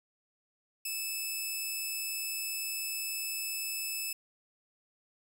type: tone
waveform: 10% pulse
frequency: 2613 Hz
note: E7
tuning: 16 cents flat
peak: -25 dBFS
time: 0.85-4.13 s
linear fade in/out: 5 ms
effects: none